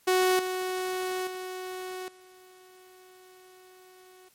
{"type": "tone with level steps", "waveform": "sawtooth", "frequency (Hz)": 370, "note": "F#4", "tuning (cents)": 0, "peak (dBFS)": [-17, -25, -31, -48], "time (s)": [0.07, 4.29], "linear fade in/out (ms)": 10, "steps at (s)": [0.39, 1.27, 2.08], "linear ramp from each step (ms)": 2, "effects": ["white hiss -63 dBFS RMS until 4.34 s", "MP3 64 kbps"]}